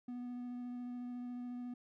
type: tone with vibrato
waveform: triangle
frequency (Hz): 245.4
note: B3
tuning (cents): -11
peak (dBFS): -39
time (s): 0.08-1.74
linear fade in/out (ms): 5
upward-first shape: sine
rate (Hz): 14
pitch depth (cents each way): 10
effects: none